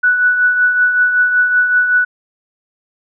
sine tone with tremolo, 1480 Hz, F#6, in tune, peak -7 dBFS, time 0.03-2.05 s, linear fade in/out 10 ms, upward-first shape triangle, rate 5.3 Hz, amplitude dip 55%, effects none

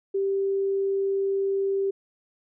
sine tone, 391.8 Hz, G4, 1 cent flat, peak -22 dBFS, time 0.14-1.91 s, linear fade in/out 10 ms, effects none

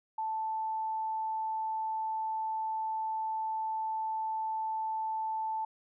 sine tone, 880 Hz, A5, in tune, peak -31 dBFS, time 0.18-5.65 s, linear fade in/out 5 ms, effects none

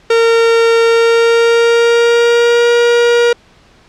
45% pulse tone with pitch glide, 459.4 to 475.1 Hz, A#4 to A#4, -25 to +33 cents, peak -7 dBFS, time 0.1-3.33 s, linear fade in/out 5 ms, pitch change +58 cents, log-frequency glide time 0.83-2.71 s, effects pink hiss -46 dBFS RMS until 3.88 s + low-pass 5000 Hz 12 dB/octave

